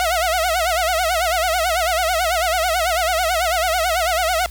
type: tone with vibrato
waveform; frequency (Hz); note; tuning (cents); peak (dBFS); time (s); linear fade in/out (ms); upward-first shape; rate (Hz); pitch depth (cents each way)
sawtooth; 690; F5; -21; -13; 0-4.46; 0; sine; 9.1; 150
effects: added 60 Hz sine -32 dBFS peak until 4.5 s + white hiss -43 dBFS RMS until 4.5 s